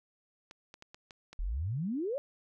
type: clicks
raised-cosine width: 0.2 ms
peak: -31 dBFS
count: 6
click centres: 0.511 / 0.741 / 0.824 / 0.945 / 1.108 / 1.33 s
type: exponential sweep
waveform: sine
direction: up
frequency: 36.5 to 590 Hz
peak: -31 dBFS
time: 1.39-2.18 s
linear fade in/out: 0 ms
effects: none